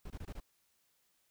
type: noise bursts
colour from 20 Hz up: brown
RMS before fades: -44 dBFS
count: 5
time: 0.05-0.402 s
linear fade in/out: 5 ms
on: 52 ms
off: 23 ms
effects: white hiss -75 dBFS RMS until 1.3 s